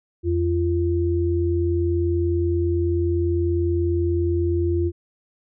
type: tone pair together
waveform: sine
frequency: 85.2 / 344.6 Hz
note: F2 / F4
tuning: -42 / -23 cents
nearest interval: 2 octaves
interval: 2419 cents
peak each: -21 / -21 dBFS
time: 0.23-4.92 s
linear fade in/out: 50 ms
effects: none